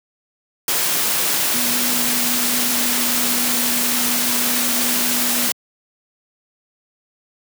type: tone in noise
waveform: sine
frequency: 243.4 Hz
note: B3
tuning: 25 cents flat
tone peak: -26 dBFS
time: 1.54-5.48 s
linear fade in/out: 2 ms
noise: white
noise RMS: -19 dBFS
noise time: 0.68-5.52 s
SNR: -10 dB
effects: high-pass 150 Hz 12 dB/octave